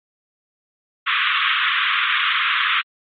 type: band-pass noise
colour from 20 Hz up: pink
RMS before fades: -19 dBFS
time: 1.06-2.82 s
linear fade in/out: 20 ms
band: 1100 to 3600 Hz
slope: 96 dB/octave
effects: MP3 32 kbps